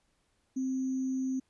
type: tone with sample-and-hold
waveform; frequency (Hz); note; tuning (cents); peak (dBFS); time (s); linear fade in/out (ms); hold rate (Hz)
sine; 261.6; C4; 0; -29; 0.56-1.4; 10; 6300
effects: pink hiss -74 dBFS RMS until 1.49 s + resampled to 24000 Hz